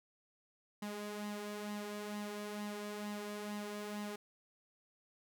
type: tone with flanger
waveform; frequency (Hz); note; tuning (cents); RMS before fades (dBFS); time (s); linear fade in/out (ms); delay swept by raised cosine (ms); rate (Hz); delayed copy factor
sawtooth; 207.7; G#3; 0; -43; 0.82-4.16; 5; 1 to 3.1; 2.2; +0.55
effects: none